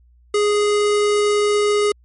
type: tone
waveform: square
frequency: 414.8 Hz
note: G#4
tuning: 2 cents flat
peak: -15 dBFS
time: 0.34-1.92 s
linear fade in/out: 5 ms
effects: added 60 Hz sine -49 dBFS peak until 2.04 s + MP3 48 kbps